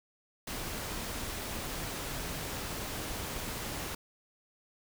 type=noise; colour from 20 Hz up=pink; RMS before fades=-38 dBFS; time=0.47-3.95 s; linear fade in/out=5 ms; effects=none